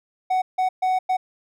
triangle tone bursts at uneven times, 745 Hz, F#5, 12 cents sharp, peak -16 dBFS, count 4, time 0.3-0.42 / 0.58-0.69 / 0.82-0.99 / 1.09-1.17 s, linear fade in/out 10 ms, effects none

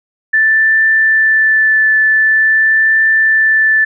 sine tone with vibrato, 1760 Hz, A6, in tune, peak -7 dBFS, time 0.33-3.85 s, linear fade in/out 10 ms, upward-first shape triangle, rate 0.46 Hz, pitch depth 12 cents each way, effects none

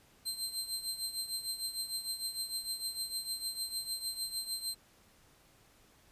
25% pulse tone with tremolo, 4135 Hz, C8, 21 cents flat, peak -28 dBFS, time 0.25-4.75 s, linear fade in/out 20 ms, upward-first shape triangle, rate 6.6 Hz, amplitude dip 80%, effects pink hiss -64 dBFS RMS until 6.11 s + resampled to 32000 Hz

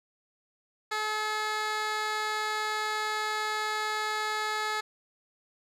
15% pulse tone with band-pass filter, 428.8 Hz, A4, 45 cents flat, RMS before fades -31 dBFS, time 0.91-4.81 s, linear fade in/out 10 ms, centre 2500 Hz, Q 0.58, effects none

